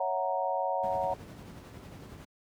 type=chord; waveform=sine; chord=F# dominant seventh; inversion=second; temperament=equal; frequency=554.4 / 659.3 / 740 / 932.3 Hz; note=C#5 / E5 / F#5 / A#5; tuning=0 / 0 / 0 / 0 cents; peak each=-33 / -36 / -32 / -33 dBFS; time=0-1.14 s; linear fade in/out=5 ms
type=noise with tremolo; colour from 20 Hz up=brown; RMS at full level=-40 dBFS; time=0.83-2.25 s; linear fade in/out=5 ms; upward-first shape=sine; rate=11 Hz; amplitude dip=35%
effects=high-pass 100 Hz 12 dB/octave